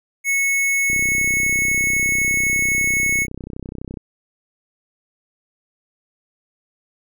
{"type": "tone", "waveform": "square", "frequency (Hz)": 2200, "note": "C#7", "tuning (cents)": -14, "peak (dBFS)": -17, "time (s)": [0.24, 3.27], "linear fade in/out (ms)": 50}
{"type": "click train", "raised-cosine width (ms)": 3, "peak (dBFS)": -18, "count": 99, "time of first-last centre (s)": [0.9, 3.972], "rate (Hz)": 31.9}
{"effects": []}